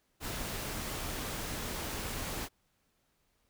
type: noise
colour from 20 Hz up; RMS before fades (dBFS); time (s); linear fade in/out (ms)
pink; -38; 0.2-2.49; 50
effects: pink hiss -75 dBFS RMS until 3.49 s